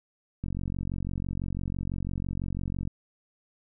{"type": "click train", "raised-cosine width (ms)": 5, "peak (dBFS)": -20, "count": 113, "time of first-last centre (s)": [0.44, 2.875], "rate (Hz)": 46, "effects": []}